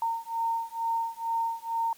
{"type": "beating tone pair", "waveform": "sine", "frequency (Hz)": [915, 917.2], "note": ["A#5", "A#5"], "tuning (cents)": [-32, -28], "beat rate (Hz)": 2.2, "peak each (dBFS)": -30, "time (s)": [0.02, 1.93], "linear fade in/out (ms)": 2, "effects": ["white hiss -56 dBFS RMS until 1.97 s", "MP3 96 kbps"]}